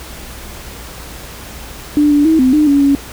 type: tone with pitch steps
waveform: sine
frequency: 295.5 / 290.9 / 319.9 / 257.6 / 302.2 / 282.6 / 279.7 Hz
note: D4 / D4 / D#4 / C4 / D4 / C#4 / C#4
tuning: +11 / -16 / +48 / -27 / +50 / +34 / +16 cents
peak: -7 dBFS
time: 1.97-2.95 s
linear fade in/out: 0 ms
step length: 140 ms
effects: added 60 Hz sine -34 dBFS peak until 3.12 s + pink hiss -32 dBFS RMS until 3.12 s